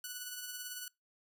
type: tone with tremolo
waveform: 5% pulse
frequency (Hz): 1480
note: F#6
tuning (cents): 0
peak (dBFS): -28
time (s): 0.04-0.88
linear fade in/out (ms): 2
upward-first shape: triangle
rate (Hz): 18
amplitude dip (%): 45
effects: noise-tail reverb RT60 0.2 s tail -24 dB re dry